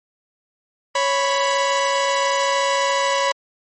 sawtooth tone pair together, 554.7 / 987.8 Hz, C#5 / B5, +1 / 0 cents, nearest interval minor seventh, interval 999 cents, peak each -16 dBFS, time 0.95-3.32 s, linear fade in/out 5 ms, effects MP3 32 kbps

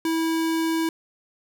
square tone, 325.6 Hz, E4, 21 cents flat, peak -22 dBFS, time 0.05-0.89 s, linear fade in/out 2 ms, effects none

